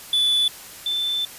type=tone pair in turn; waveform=triangle / sine; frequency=3473 / 3534 Hz; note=A7 / A7; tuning=-23 / +7 cents; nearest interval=unison; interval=30 cents; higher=second; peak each=-15 / -21 dBFS; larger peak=first; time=0.13-0.48 / 0.86-1.25 s; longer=second; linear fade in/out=2 ms; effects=white hiss -40 dBFS RMS until 1.38 s + resampled to 32000 Hz